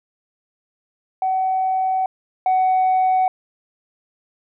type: tone pair in turn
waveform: sine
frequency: 755 / 748.1 Hz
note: F#5 / F#5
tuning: +35 / +19 cents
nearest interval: unison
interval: 16 cents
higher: first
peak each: -16 / -12 dBFS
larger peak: second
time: 1.22-2.06 / 2.46-3.28 s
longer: first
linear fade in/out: 2 ms
effects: tanh soft clip ceiling -12 dBFS